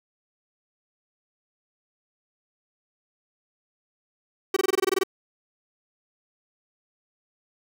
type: tone bursts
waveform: 45% pulse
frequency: 382.3 Hz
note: G4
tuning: 43 cents flat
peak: -19 dBFS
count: 11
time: 4.54-5.035 s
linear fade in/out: 5 ms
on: 25 ms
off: 22 ms
effects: 9-bit